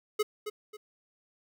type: tone with echo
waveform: square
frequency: 424 Hz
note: G#4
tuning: 36 cents sharp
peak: -25 dBFS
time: 0.19-0.23 s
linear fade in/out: 10 ms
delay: 270 ms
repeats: 2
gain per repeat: -9 dB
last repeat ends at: 0.77 s
effects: none